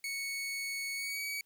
sawtooth tone with pitch glide, 2217 to 2266 Hz, C#7 to C#7, 0 to +37 cents, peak -32 dBFS, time 0.04-1.41 s, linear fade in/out 2 ms, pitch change +37 cents, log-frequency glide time 0.95-1.22 s, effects white hiss -74 dBFS RMS until 1.45 s

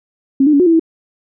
sine tone with pitch steps, 270.6 / 302.4 / 282.4 / 362.2 / 331.6 / 325.5 Hz, C#4 / D#4 / C#4 / F#4 / E4 / E4, -42 / -49 / +32 / -37 / +10 / -22 cents, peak -7 dBFS, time 0.4-0.796 s, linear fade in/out 5 ms, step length 66 ms, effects none

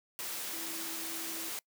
sine tone in noise, 327.3 Hz, E4, 12 cents flat, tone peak -46 dBFS, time 0.53-1.49 s, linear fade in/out 0 ms, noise white, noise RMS -39 dBFS, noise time 0.19-1.59 s, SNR -10 dB, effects noise-tail reverb RT60 0.1 s tail -25 dB re dry + high-pass 200 Hz 12 dB/octave

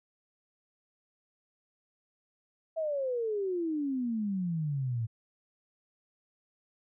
sine exponential sweep, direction down, 659.3 to 110 Hz, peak -29 dBFS, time 2.76-5.07 s, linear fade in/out 20 ms, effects none

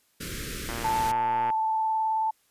pink band-stop noise, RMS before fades -35 dBFS, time 0.2-1.12 s, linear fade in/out 10 ms, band 510 to 1300 Hz, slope 48 dB/octave
click train, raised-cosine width 0.5 ms, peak -20 dBFS, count 96, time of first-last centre 0.69-1.502 s, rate 117 Hz
sine tone with vibrato, 880 Hz, A5, in tune, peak -23 dBFS, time 0.84-2.31 s, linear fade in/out 10 ms, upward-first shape square, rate 19 Hz, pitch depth 10 cents each way
effects white hiss -67 dBFS RMS until 2.5 s + resampled to 32000 Hz

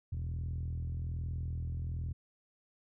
5% pulse tone with low-pass filter, 41.2 Hz, E1, in tune, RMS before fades -37 dBFS, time 0.12-2.13 s, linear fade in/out 10 ms, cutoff 100 Hz, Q 8.8, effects none

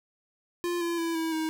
square tone with pitch steps, 348.8 / 340.6 / 332.7 / 324.9 / 317.3 Hz, F4 / F4 / E4 / E4 / D#4, -2 / -43 / +16 / -25 / +34 cents, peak -28 dBFS, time 0.64-1.49 s, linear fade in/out 0 ms, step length 170 ms, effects none

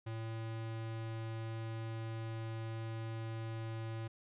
square tone, 112.6 Hz, A2, 40 cents sharp, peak -40 dBFS, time 0.06-4.08 s, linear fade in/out 10 ms, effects resampled to 8000 Hz

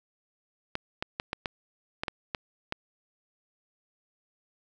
clicks, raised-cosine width 0.3 ms, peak -14 dBFS, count 9, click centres 0.754 / 1.025 / 1.199 / 1.331 / 1.458 / 2.035 / 2.082 / 2.348 / 2.724 s, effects none

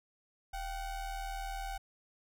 square ring-modulated tone, 370 Hz, F#4, in tune, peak -35 dBFS, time 0.53-1.78 s, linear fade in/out 10 ms, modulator 410 Hz, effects none

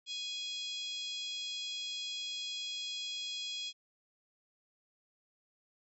harmonic tone with a mistuned harmonic, 830.6 Hz, G#5, in tune, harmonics 3 / 4 / 5 / 6 / 7 / 8 / 9, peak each -48 / -39 / -47 / -47 / -54 / -53 / -53 dBFS, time 0.06-3.73 s, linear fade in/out 50 ms, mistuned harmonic 7, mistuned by -32 cents, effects none

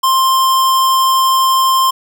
square tone, 1052 Hz, C6, 9 cents sharp, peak -10 dBFS, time 0.03-1.91 s, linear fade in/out 10 ms, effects none

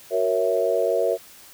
sine chord, F# dominant seventh, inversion none, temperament equal, 370 / 466.2 / 554.4 / 659.3 Hz, F#4 / A#4 / C#5 / E5, 0 / 0 / 0 / 0 cents, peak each -27 / -23 / -24 / -24 dBFS, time 0.1-1.18 s, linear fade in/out 50 ms, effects white hiss -47 dBFS RMS until 1.53 s

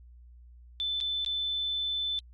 sine tone with dropouts, 3520 Hz, A7, in tune, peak -28 dBFS, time 0.8-2.19 s, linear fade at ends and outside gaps 0 ms, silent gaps 1.003-1.01 / 1.248-1.262 s, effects added 60 Hz sine -49 dBFS peak until 2.33 s + MP3 48 kbps

